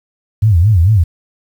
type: tone with vibrato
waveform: sine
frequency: 95.6 Hz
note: G2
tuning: 43 cents flat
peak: -6 dBFS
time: 0.42-1.04 s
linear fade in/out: 10 ms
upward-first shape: sine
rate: 4.5 Hz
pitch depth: 270 cents each way
effects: 7-bit